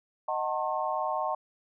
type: chord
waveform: sine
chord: D# diminished seventh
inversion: none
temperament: just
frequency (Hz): 622.3 / 746.7 / 896 / 1075.3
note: D#5 / F#5 / A5 / C6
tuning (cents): 0 / +16 / +31 / +47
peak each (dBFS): -33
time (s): 0.28-1.35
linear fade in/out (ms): 5
effects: none